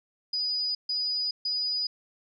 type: tone bursts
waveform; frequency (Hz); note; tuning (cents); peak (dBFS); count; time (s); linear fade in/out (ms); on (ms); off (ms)
sine; 4945; D#8; -12; -26; 3; 0.33-1.87; 5; 420; 140
effects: none